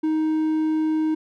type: tone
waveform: triangle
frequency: 313.1 Hz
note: D#4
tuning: 11 cents sharp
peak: -17 dBFS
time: 0.03-1.15 s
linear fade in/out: 10 ms
effects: none